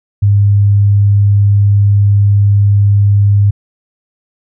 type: tone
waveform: sine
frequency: 101.4 Hz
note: G#2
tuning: 41 cents flat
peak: -5 dBFS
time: 0.22-3.51 s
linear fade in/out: 10 ms
effects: none